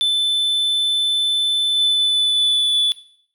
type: tone with pitch glide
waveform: triangle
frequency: 3520 to 3460 Hz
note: A7 to A7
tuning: 0 to -30 cents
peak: -13 dBFS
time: 0.01-2.92 s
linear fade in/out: 0 ms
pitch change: -30 cents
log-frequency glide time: 1.69-2.81 s
effects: noise-tail reverb RT60 0.6 s tail -18 dB re dry